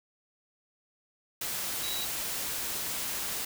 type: tone in noise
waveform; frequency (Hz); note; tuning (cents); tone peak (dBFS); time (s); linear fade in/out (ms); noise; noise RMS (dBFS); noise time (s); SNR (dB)
sine; 3891; B7; -27; -35; 1.83-2.05; 5; white; -34; 1.41-3.45; -4
effects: none